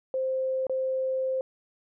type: tone with dropouts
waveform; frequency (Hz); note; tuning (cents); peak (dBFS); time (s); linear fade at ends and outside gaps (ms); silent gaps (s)
sine; 523.3; C5; 0; -25; 0.14-1.41; 1; 0.668-0.696
effects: none